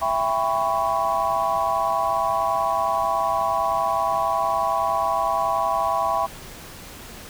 sine chord, C# half-diminished seventh, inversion first, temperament just, 665.2 / 798.3 / 997.9 / 1108.7 Hz, E5 / G5 / B5 / C#6, +16 / +31 / +18 / 0 cents, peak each -25 dBFS, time 0.01-6.27 s, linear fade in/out 20 ms, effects pink hiss -40 dBFS RMS until 7.29 s

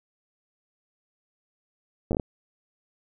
slowing click train, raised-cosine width 2 ms, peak -13 dBFS, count 6, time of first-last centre 2.11-2.198 s, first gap 9 ms, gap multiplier 1.34, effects none

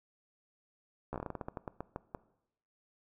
slowing click train, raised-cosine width 1 ms, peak -24 dBFS, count 16, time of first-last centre 1.13-2.148 s, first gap 13 ms, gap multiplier 1.21, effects noise-tail reverb RT60 0.8 s tail -19 dB re dry

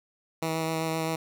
10% pulse tone with vibrato, 161.2 Hz, E3, 38 cents flat, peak -19 dBFS, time 0.42-1.16 s, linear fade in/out 5 ms, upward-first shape sine, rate 7.7 Hz, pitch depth 12 cents each way, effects none

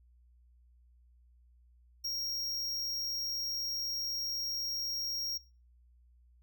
square tone, 5588 Hz, F8, in tune, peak -34 dBFS, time 2.04-5.38 s, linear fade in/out 10 ms, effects noise-tail reverb RT60 0.3 s tail -19 dB re dry + added 60 Hz sine -60 dBFS peak until 6.42 s

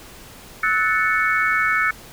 sine chord, F# minor seventh, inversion third, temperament equal with one note detuned, 1299.6 / 1480 / 1760 / 2217 Hz, E6 / F#6 / A6 / C#7, -25 / 0 / 0 / 0 cents, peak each -22 dBFS, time 0.63-1.91 s, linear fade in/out 5 ms, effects pink hiss -42 dBFS RMS until 2.12 s

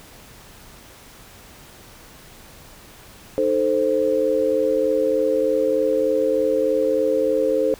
sine chord, A diminished, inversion second, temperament equal with one note detuned, 307.7 / 440 / 523.3 Hz, Eb4 / A4 / C5, -19 / 0 / 0 cents, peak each -25 / -21 / -19 dBFS, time 3.38-7.74 s, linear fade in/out 0 ms, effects pink hiss -45 dBFS RMS until 7.79 s

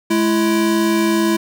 square tone pair together, 212.3 / 333.3 Hz, G#3 / E4, +38 / +19 cents, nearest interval minor sixth, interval 781 cents, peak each -19 / -16 dBFS, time 0.1-1.37 s, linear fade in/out 10 ms, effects none

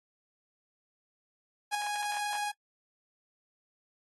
sawtooth tone with ADSR envelope, 828 Hz, G#5, 5 cents flat, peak -22 dBFS, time 1.71-2.52 s, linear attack 36 ms, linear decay 7 ms, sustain -6 dB, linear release 26 ms, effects noise-tail reverb RT60 0.1 s tail -23 dB re dry + AAC 32 kbps

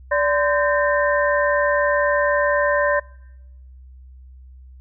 sine tone cluster, 582 / 1026 / 1568 / 1816 Hz, D5 / C6 / G6 / A#6, -16 / -34 / 0 / -46 cents, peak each -18 / -23 / -25 / -23 dBFS, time 0.11-3 s, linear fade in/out 10 ms, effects noise-tail reverb RT60 1.0 s tail -25 dB re dry + added 64 Hz sine -40 dBFS peak until 4.8 s

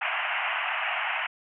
white band-pass noise, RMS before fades -29 dBFS, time 0.01-1.27 s, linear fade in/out 10 ms, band 640 to 2900 Hz, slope 96 dB/octave, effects none

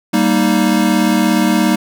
square chord, Eb major, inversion first, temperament equal, 196 / 233.1 / 311.1 Hz, G3 / Bb3 / Eb4, 0 / 0 / 0 cents, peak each -16 dBFS, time 0.13-1.76 s, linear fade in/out 10 ms, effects none

